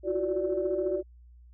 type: tone cluster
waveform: sine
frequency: 335.9 / 359.7 / 374 / 584 Hz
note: E4 / F#4 / F#4 / D5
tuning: +33 / -49 / +19 / -10 cents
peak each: -35 / -33 / -29 / -30 dBFS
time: 0.03-1.03 s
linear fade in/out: 50 ms
effects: tanh soft clip ceiling -17 dBFS + added 60 Hz sine -50 dBFS peak until 1.53 s